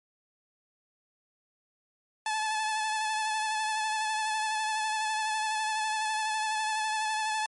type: tone with vibrato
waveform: sawtooth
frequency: 866 Hz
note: A5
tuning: 28 cents flat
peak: -24 dBFS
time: 2.26-7.46 s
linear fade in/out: 2 ms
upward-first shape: sine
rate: 12 Hz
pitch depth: 27 cents each way
effects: MP3 48 kbps